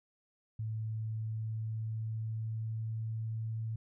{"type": "tone with pitch glide", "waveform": "sine", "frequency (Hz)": [110, 111.66], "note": ["A2", "A2"], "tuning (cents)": [0, 26], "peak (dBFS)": -34, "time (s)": [0.59, 3.76], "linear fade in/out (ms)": 5, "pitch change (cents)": 26, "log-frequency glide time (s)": [0.86, 3.62], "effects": []}